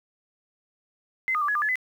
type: tone with pitch steps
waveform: sine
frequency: 2061 / 1230 / 1168 / 1685 / 1196 / 1713 / 2016 Hz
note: C7 / D#6 / D6 / G#6 / D6 / A6 / B6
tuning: -27 / -20 / -10 / +25 / +31 / -47 / +35 cents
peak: -22 dBFS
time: 1.28-1.756 s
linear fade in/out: 0 ms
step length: 68 ms
effects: 9-bit